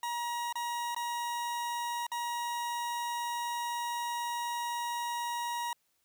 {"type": "tone with dropouts", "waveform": "40% pulse", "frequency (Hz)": 951, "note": "A#5", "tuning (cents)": 34, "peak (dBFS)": -32, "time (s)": [0.03, 5.73], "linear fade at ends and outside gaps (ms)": 2, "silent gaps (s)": [[0.526, 0.555], [0.947, 0.963], [2.067, 2.117]], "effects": ["white hiss -75 dBFS RMS until 6.04 s"]}